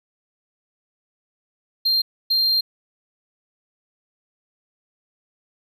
triangle tone bursts at uneven times, 4186 Hz, C8, in tune, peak -15 dBFS, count 2, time 1.85-2.02 / 2.3-2.61 s, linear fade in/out 10 ms, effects none

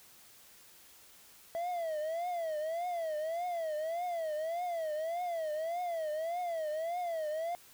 triangle tone with vibrato, 659 Hz, E5, 1 cent flat, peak -31 dBFS, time 1.55-7.55 s, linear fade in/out 0 ms, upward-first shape triangle, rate 1.7 Hz, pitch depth 170 cents each way, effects white hiss -58 dBFS RMS until 7.73 s

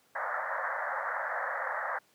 white band-pass noise, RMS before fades -34 dBFS, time 0.15-1.99 s, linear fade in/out 10 ms, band 520 to 1900 Hz, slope 96 dB/octave, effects pink hiss -66 dBFS RMS until 2.14 s + high-pass 200 Hz 12 dB/octave

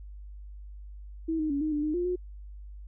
sine tone with pitch steps, 323.7 / 309.7 / 282.7 / 309.6 / 295.8 / 305.8 / 352.6 / 360.5 Hz, E4 / D#4 / C#4 / D#4 / D4 / D#4 / F4 / F#4, -31 / -8 / +34 / -9 / +13 / -30 / +17 / -45 cents, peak -26 dBFS, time 1.28-2.16 s, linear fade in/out 10 ms, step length 110 ms, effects added 50 Hz sine -41 dBFS peak until 2.87 s

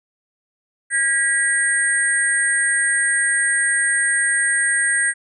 sine tone cluster, 1629 / 1933 / 8590 Hz, G#6 / B6 / C9, -34 / -38 / +44 cents, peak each -20 dBFS, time 0.9-5.14 s, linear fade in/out 50 ms, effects none

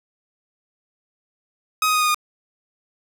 sawtooth tone with pitch steps, 1261 / 1251.6 / 1242.2 / 1232.9 / 1223.7 Hz, D#6 / D#6 / D#6 / D#6 / D#6, +23 / +10 / -3 / -16 / -29 cents, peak -13 dBFS, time 1.82-2.145 s, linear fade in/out 2 ms, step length 65 ms, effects none

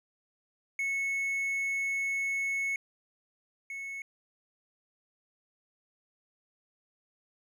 triangle tone pair in turn, 2200 / 2200 Hz, C#7 / C#7, -14 / -14 cents, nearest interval unison, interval 0 cents, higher neither, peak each -27 / -35 dBFS, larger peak first, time 0.79-2.76 / 3.7-4.02 s, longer first, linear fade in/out 2 ms, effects none

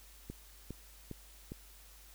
click train, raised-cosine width 3 ms, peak -29 dBFS, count 4, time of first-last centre 0.3-1.52 s, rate 2.46 Hz, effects added 50 Hz sine -57 dBFS peak until 2.14 s + white hiss -59 dBFS RMS until 2.14 s

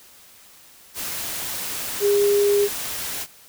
sine tone in noise, 407 Hz, G#4, 35 cents flat, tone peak -15 dBFS, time 2-2.69 s, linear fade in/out 50 ms, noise white, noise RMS -29 dBFS, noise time 0.94-3.27 s, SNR +11 dB, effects white hiss -49 dBFS RMS until 3.48 s

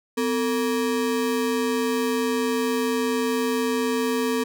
square ring-modulated tone, 351.5 Hz, F4, 11 cents sharp, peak -19 dBFS, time 0.17-4.44 s, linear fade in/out 10 ms, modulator 97.8 Hz, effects none

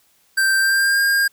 square tone with pitch glide, 1568 to 1612.1 Hz, G6 to G6, 0 to +48 cents, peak -15 dBFS, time 0.37-1.28 s, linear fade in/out 10 ms, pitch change +48 cents, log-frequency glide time 0.59-1 s, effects white hiss -59 dBFS RMS until 1.32 s

